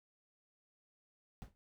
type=noise with exponential decay; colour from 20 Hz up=brown; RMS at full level=-43 dBFS; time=1.42-1.55 s; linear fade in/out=0 ms; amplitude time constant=28 ms; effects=none